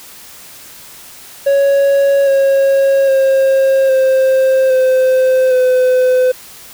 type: tone with pitch steps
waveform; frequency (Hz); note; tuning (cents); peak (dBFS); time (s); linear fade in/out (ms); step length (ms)
triangle; 556 / 546.1 / 536.4 / 526.9 / 517.6 / 508.4; C#5 / C#5 / C5 / C5 / C5 / C5; +5 / -26 / +43 / +12 / -19 / -50; -6; 1.46-6.32; 10; 810
effects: white hiss -36 dBFS RMS until 6.73 s